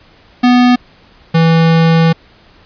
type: tone pair in turn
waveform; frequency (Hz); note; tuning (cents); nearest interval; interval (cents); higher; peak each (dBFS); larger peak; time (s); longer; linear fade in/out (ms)
square; 246.9 / 164.12; B3 / E3; 0 / -7; perfect fifth; 707; first; -6 / -7; first; 0.43-0.76 / 1.34-2.13; second; 10
effects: pink hiss -45 dBFS RMS until 2.65 s + resampled to 11025 Hz